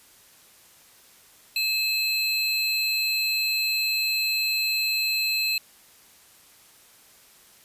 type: tone pair together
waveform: square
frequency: 2600 / 4121 Hz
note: E7 / C8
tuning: -24 / -27 cents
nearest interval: minor sixth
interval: 797 cents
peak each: -26 dBFS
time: 1.56-5.58 s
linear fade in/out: 2 ms
effects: white hiss -54 dBFS RMS until 7.64 s + resampled to 32000 Hz